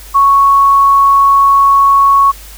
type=tone; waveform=sine; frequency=1108.7 Hz; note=C#6; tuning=in tune; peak=-4 dBFS; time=0.14-2.32 s; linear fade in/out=20 ms; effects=added 50 Hz sine -32 dBFS peak until 2.57 s + white hiss -35 dBFS RMS until 2.57 s